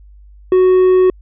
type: tone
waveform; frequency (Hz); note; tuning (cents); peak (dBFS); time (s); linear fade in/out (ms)
triangle; 370; F#4; 0; -5; 0.52-1.1; 2
effects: added 50 Hz sine -38 dBFS peak until 1.21 s + resampled to 8000 Hz